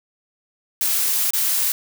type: noise with dropouts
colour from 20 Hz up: blue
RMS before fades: -20 dBFS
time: 0.81-1.72 s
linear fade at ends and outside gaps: 1 ms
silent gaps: 1.306-1.334 s
effects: none